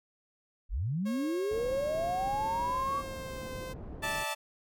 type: linear sweep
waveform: sine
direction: up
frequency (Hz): 30.55 to 1152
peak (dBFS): -29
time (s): 0.69-3.03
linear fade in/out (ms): 50
type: tone with pitch glide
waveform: sawtooth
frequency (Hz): 544 to 517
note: C#5 to C5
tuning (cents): -33 to -21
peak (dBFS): -36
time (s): 1.05-3.74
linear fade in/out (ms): 20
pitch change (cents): -88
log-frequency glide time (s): 2.75-3.52
type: low-pass noise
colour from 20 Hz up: pink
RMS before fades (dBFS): -43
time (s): 1.51-4.24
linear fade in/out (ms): 5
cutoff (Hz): 540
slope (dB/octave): 12
type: chord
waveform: 15% pulse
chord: D suspended second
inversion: none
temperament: equal with one note detuned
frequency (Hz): 587.3 / 649.1 / 880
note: D5 / E5 / A5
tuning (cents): 0 / -27 / 0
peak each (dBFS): -32 / -33 / -27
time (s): 4.02-4.35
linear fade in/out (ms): 20
effects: none